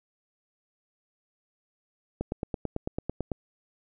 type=click train; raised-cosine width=2 ms; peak=-16 dBFS; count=11; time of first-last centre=2.21-3.317 s; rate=9.03 Hz; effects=none